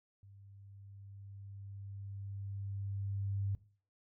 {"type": "tone with level ramp", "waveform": "sine", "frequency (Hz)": 99.1, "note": "G2", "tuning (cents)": 19, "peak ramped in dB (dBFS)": [-55, -32], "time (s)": [0.23, 3.55], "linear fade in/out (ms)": 0, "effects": ["noise-tail reverb RT60 0.4 s tail -17 dB re dry"]}